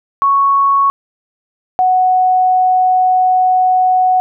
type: tone pair in turn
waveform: sine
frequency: 1108.7 / 740 Hz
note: C#6 / F#5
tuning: 0 / 0 cents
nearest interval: perfect fifth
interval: 700 cents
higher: first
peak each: -8 dBFS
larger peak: neither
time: 0.22-0.9 / 1.79-4.2 s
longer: second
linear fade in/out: 0 ms
effects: none